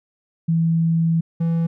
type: tone pair in turn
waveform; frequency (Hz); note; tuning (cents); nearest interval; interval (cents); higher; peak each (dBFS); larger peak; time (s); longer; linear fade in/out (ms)
sine / triangle; 164.7 / 166.13; E3 / E3; -1 / +14; unison; 15; second; -15; neither; 0.48-1.21 / 1.4-1.67; first; 10
effects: none